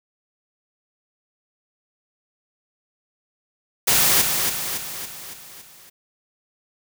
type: noise with echo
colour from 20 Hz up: white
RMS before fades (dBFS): -17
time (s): 3.87-4.22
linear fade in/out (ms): 10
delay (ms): 280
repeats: 6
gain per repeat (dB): -5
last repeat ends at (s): 5.9
effects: none